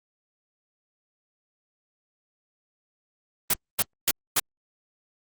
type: noise bursts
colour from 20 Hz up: white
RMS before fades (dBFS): -21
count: 4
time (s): 3.5-4.398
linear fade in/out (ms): 5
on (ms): 37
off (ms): 250
effects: Opus 24 kbps